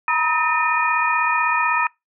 sine tone cluster, 931 / 967 / 1271 / 1814 / 2456 Hz, A#5 / B5 / D#6 / A#6 / D#7, -2 / -37 / +36 / -48 / -23 cents, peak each -27 / -22 / -21 / -24 / -22 dBFS, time 0.08-1.87 s, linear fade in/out 2 ms, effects noise-tail reverb RT60 0.2 s tail -25 dB re dry

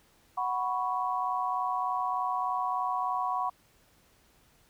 sine chord, F# suspended fourth, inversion none, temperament just, 740 / 986.7 / 1110 Hz, F#5 / B5 / C#6, 0 / -2 / +2 cents, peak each -32 dBFS, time 0.37-3.5 s, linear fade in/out 10 ms, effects pink hiss -64 dBFS RMS until 4.69 s

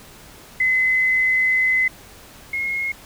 sine tone pair in turn, 2036 / 2157 Hz, C7 / C#7, -48 / -48 cents, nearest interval minor second, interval 100 cents, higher second, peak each -15 / -21 dBFS, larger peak first, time 0.6-1.88 / 2.53-2.92 s, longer first, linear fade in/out 5 ms, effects pink hiss -44 dBFS RMS until 3.05 s

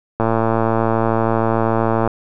click train, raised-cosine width 1 ms, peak -3 dBFS, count 213, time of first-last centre 0.2-2.076 s, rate 113 Hz, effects none

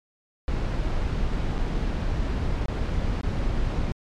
brown noise with dropouts, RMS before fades -25 dBFS, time 0.48-3.92 s, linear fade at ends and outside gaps 0 ms, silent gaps 1.58-1.587 / 2.659-2.683 / 3.211-3.234 s, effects low-pass 5000 Hz 12 dB/octave + MP3 96 kbps

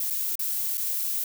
violet noise with dropouts, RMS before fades -28 dBFS, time 0-1.24 s, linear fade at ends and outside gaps 2 ms, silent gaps 0.102-0.106 / 0.355-0.392 / 0.773-0.778 s, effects none

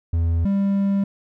triangle tone pair in turn, 83.5 / 197.91 Hz, E2 / G3, +23 / +17 cents, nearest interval octave + minor third, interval 1494 cents, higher second, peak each -15 / -15 dBFS, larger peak neither, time 0.13-0.45 / 0.45-1.04 s, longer second, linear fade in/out 5 ms, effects none

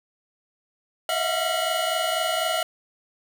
square tone cluster, 638 / 662 / 726 / 1371 / 2936 Hz, D#5 / E5 / F#5 / F6 / F#7, +43 / +7 / -33 / -32 / -14 cents, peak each -30 dBFS, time 1.09-2.63 s, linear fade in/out 2 ms, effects none

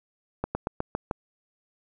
slowing click train, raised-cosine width 1 ms, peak -13 dBFS, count 6, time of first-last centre 0.44-1.112 s, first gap 110 ms, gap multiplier 1.1, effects none

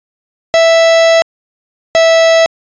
45% pulse tone pair in turn, 659.3 / 656 Hz, E5 / E5, 0 / -9 cents, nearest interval unison, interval 9 cents, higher first, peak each -5 dBFS, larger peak neither, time 0.54-1.22 / 1.95-2.46 s, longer first, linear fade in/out 0 ms, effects resampled to 16000 Hz

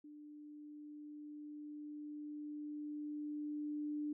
sine tone with level ramp, 297.5 Hz, D4, 22 cents sharp, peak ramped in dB -52 to -37 dBFS, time 0.04-4.13 s, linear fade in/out 5 ms, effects none

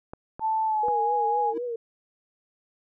clicks, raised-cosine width 1 ms, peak -23 dBFS, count 3, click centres 0.135 / 0.395 / 0.884 s
sine tone with pitch glide, 880 to 830.6 Hz, A5 to G#5, 0 to 0 cents, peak -22 dBFS, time 0.4-1.54 s, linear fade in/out 50 ms, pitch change -100 cents, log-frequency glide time 0.66-0.91 s
sine tone with vibrato, 471.6 Hz, A#4, 20 cents sharp, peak -28 dBFS, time 0.83-1.76 s, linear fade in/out 5 ms, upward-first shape triangle, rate 4 Hz, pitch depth 88 cents each way
triangle tone with exponential growth, 329.6 Hz, E4, in tune, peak -25 dBFS, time 1.49-1.58 s, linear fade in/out 5 ms, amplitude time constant 19 ms
effects none

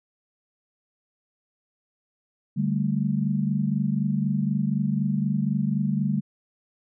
sine chord, D suspended fourth, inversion none, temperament equal, 146.83 / 196 / 220 Hz, D3 / G3 / A3, 0 / 0 / 0 cents, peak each -26 / -25 / -27 dBFS, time 2.56-6.21 s, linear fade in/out 20 ms, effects none

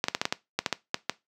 clicks, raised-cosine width 0.2 ms, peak -7 dBFS, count 11, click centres 0.041 / 0.084 / 0.149 / 0.215 / 0.254 / 0.325 / 0.59 / 0.662 / 0.727 / 0.944 / 1.096 s, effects noise-tail reverb RT60 0.2 s tail -19 dB re dry + high-pass 150 Hz 12 dB/octave

